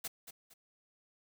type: noise with echo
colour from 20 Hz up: white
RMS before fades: -39 dBFS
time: 0.04-0.08 s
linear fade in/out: 10 ms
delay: 230 ms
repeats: 2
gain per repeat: -10 dB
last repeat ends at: 0.54 s
effects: none